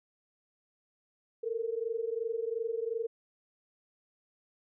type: tone pair together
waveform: sine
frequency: 445.8 / 468.6 Hz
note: A4 / A#4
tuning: +23 / +9 cents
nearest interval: minor second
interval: 86 cents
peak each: -34 / -34 dBFS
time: 1.43-3.07 s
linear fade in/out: 10 ms
effects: none